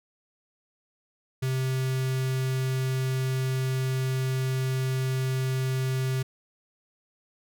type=tone with notch filter; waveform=square; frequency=130.81 Hz; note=C3; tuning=in tune; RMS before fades=-27 dBFS; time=1.42-6.23 s; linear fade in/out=10 ms; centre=790 Hz; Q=1.1; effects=none